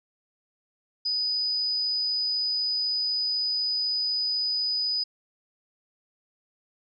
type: tone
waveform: sine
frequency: 4978 Hz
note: D#8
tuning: in tune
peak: -24 dBFS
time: 1.05-5.04 s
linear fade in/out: 10 ms
effects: none